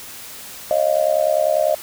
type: tone with amplitude modulation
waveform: sine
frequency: 622.3 Hz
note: D#5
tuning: in tune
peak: -10 dBFS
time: 0.71-1.75 s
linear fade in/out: 0 ms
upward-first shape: sine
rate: 70.1 Hz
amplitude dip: 100%
effects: white hiss -36 dBFS RMS until 1.82 s